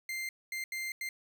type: tone bursts at uneven times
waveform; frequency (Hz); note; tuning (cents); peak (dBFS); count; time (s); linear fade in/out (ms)
40% pulse; 2093; C7; 0; -34; 4; 0.09-0.29 / 0.52-0.64 / 0.72-0.92 / 1.01-1.09; 2
effects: none